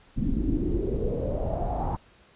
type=noise with low-pass filter sweep; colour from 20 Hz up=brown; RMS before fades=-27 dBFS; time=0.16-1.97 s; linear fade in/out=20 ms; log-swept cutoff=230 to 920 Hz; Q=6.4; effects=pink hiss -57 dBFS RMS until 2.35 s + resampled to 8000 Hz